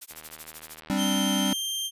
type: noise with tremolo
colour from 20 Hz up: blue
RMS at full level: -38 dBFS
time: 0.01-0.8 s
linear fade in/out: 10 ms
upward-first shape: sine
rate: 13 Hz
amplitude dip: 100%
type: click train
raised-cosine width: 0.3 ms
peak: -29 dBFS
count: 86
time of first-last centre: 0.11-1.191 s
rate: 78.6 Hz
type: chord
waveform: square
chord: G suspended fourth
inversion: none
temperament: equal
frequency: 196 / 261.6 / 293.7 Hz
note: G3 / C4 / D4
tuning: 0 / 0 / 0 cents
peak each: -27 / -30 / -31 dBFS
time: 0.9-1.53 s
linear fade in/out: 0 ms
type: tone with pitch glide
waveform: sawtooth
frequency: 3145 to 3165 Hz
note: G7 to G7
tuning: +5 to +16 cents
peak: -25 dBFS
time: 0.96-1.91 s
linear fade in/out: 50 ms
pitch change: +11 cents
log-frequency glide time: 1.41-1.49 s
effects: resampled to 32000 Hz